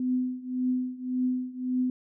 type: tone with tremolo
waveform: sine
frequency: 253.2 Hz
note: B3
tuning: 43 cents sharp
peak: -22 dBFS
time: 0-1.9 s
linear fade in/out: 2 ms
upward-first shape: triangle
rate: 1.8 Hz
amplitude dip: 90%
effects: none